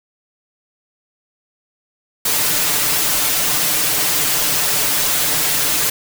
white noise with comb filter, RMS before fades -17 dBFS, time 2.25-5.9 s, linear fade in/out 5 ms, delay 6.7 ms, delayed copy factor +0.9, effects none

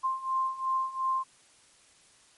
sine beating tone pair, 1050 / 1052.8 Hz, C6 / C6, +6 / +10 cents, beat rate 2.8 Hz, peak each -32 / -29 dBFS, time 0.03-1.24 s, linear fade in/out 20 ms, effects white hiss -60 dBFS RMS until 2.37 s + MP3 48 kbps

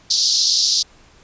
pink band-pass noise, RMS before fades -17 dBFS, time 0.1-0.83 s, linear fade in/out 10 ms, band 4100 to 5900 Hz, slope 48 dB/octave, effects pink hiss -50 dBFS RMS until 1.23 s + resampled to 16000 Hz

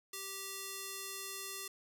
square tone with band-pass filter, 390 Hz, G4, 9 cents flat, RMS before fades -44 dBFS, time 0.13-1.68 s, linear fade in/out 5 ms, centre 10000 Hz, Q 0.6, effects none

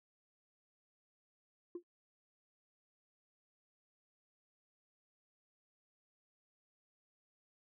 sine tone with exponential decay, 349.2 Hz, F4, in tune, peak -35 dBFS, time 1.75-1.83 s, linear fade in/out 5 ms, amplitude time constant 17 ms, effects noise-tail reverb RT60 0.1 s tail -22 dB re dry + tanh soft clip ceiling -37 dBFS

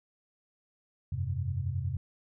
sine chord, F suspended second, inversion none, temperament equal, 87.31 / 98 / 130.81 Hz, F2 / G2 / C3, 0 / 0 / 0 cents, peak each -34 dBFS, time 1.12-1.97 s, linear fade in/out 5 ms, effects none

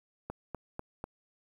click train, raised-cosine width 1 ms, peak -23 dBFS, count 4, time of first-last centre 0.3-1.041 s, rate 4.05 Hz, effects 9-bit

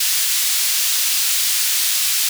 pink high-pass noise, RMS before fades -18 dBFS, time 0-2.29 s, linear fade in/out 5 ms, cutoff 3500 Hz, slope 12 dB/octave, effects none

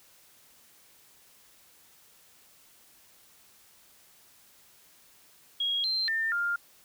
sine tone with pitch steps, 3289 / 4135 / 1802 / 1402 Hz, G#7 / C8 / A6 / F6, -18 / -21 / +41 / +6 cents, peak -26 dBFS, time 5.6-6.56 s, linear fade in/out 5 ms, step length 240 ms, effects white hiss -59 dBFS RMS until 6.84 s

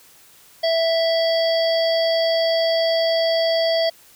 harmonic tone, 659.3 Hz, E5, in tune, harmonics 1 / 3 / 5 / 7 / 8, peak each -17 / -30 / -28 / -26 / -35 dBFS, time 0.63-3.9 s, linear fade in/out 10 ms, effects white hiss -50 dBFS RMS until 4.15 s

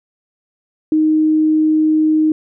sine tone, 311.1 Hz, D#4, in tune, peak -10 dBFS, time 0.92-2.32 s, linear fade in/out 2 ms, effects none

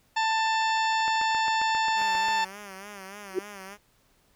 harmonic tone, 887 Hz, A5, 14 cents sharp, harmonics 1 / 2 / 3 / 4 / 5 / 6 / 8, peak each -24 / -30 / -34 / -36 / -38 / -40 / -42 dBFS, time 0.16-2.45 s, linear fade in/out 10 ms
click train, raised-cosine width 0.5 ms, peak -22 dBFS, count 10, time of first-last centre 1.08-2.285 s, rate 7.47 Hz
5% pulse tone with vibrato, 198.2 Hz, G3, 19 cents sharp, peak -29 dBFS, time 1.94-3.78 s, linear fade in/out 50 ms, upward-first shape sine, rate 3.4 Hz, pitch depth 84 cents each way
sine tone with exponential growth, 370 Hz, F#4, in tune, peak -20 dBFS, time 3.3-3.39 s, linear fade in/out 5 ms, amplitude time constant 19 ms
effects pink hiss -65 dBFS RMS until 4.35 s

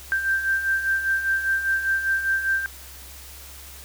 sine beating tone pair, 1568 / 1573 Hz, G6 / G6, 0 / +6 cents, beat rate 5 Hz, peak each -28 / -21 dBFS, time 0.12-2.66 s, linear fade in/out 0 ms, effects added 67 Hz sine -44 dBFS peak until 3.84 s + white hiss -43 dBFS RMS until 3.84 s

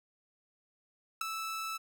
sawtooth tone with ADSR envelope, 1314 Hz, E6, 6 cents flat, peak -23 dBFS, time 1.21-1.78 s, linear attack 5 ms, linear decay 4 ms, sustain -9 dB, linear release 19 ms, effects none

